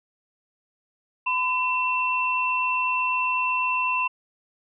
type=tone pair together; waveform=sine; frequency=1010 / 2696 Hz; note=B5 / E7; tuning=+39 / +38 cents; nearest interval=octave + perfect fourth; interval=1699 cents; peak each=-24 dBFS; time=1.26-4.08 s; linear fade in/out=10 ms; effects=none